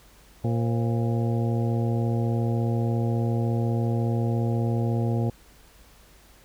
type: harmonic tone with a mistuned harmonic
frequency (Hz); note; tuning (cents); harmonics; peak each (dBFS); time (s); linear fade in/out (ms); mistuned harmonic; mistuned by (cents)
116.54; A#2; 0; 1 / 2 / 3 / 4 / 5 / 6 / 7; -23 / -29 / -33 / -35 / -37 / -39 / -40; 0.44-5.3; 5; 5; -130
effects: added 50 Hz sine -55 dBFS peak until 6.44 s + pink hiss -55 dBFS RMS until 6.44 s